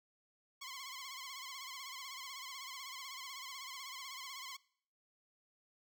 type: tone with vibrato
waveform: 10% pulse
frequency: 1064 Hz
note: C6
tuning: 29 cents sharp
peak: -37 dBFS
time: 0.61-4.57 s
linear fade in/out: 10 ms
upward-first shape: sine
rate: 16 Hz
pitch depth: 92 cents each way
effects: noise-tail reverb RT60 0.6 s tail -23 dB re dry